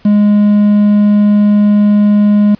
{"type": "tone with quantisation", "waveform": "triangle", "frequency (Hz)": 207.1, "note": "G#3", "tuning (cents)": -5, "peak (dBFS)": -3, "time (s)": [0.05, 2.55], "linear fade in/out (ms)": 5, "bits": 5, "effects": ["pink hiss -46 dBFS RMS until 2.59 s", "resampled to 11025 Hz"]}